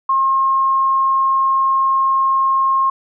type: tone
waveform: sine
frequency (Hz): 1072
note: C6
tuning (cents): +42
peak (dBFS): -12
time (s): 0.09-2.9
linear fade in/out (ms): 5
effects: none